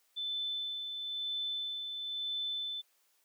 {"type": "tone with tremolo", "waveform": "sine", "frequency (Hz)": 3520, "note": "A7", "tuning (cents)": 0, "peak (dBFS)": -33, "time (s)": [0.16, 2.82], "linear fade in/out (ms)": 20, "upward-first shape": "sine", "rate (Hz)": 1, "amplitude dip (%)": 40, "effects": ["white hiss -72 dBFS RMS until 3.24 s", "high-pass 400 Hz 12 dB/octave"]}